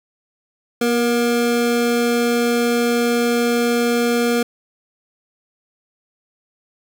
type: tone pair together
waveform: square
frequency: 239.4 / 472.8 Hz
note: A#3 / A#4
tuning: +46 / +24 cents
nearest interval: octave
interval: 1178 cents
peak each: -19 dBFS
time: 0.81-4.43 s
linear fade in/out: 5 ms
effects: none